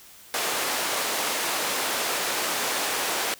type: band-pass noise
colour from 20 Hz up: pink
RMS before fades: -27 dBFS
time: 0.34-3.34 s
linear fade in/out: 0 ms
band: 490 to 15000 Hz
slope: 12 dB/octave
effects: white hiss -49 dBFS RMS until 3.39 s